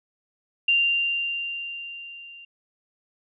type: tone with level ramp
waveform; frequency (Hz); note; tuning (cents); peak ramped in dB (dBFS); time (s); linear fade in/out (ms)
sine; 2782; F7; -7; -16 to -42; 0.68-2.45; 5
effects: none